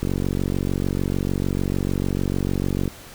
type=click train; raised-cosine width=3 ms; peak=-10 dBFS; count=134; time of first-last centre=0.03-2.878 s; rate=46.7 Hz; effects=pink hiss -42 dBFS RMS until 3.14 s